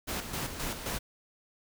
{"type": "noise with tremolo", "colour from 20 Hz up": "pink", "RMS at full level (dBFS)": -34, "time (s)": [0.07, 0.99], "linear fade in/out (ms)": 20, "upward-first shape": "square", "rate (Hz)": 3.8, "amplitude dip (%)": 55, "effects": []}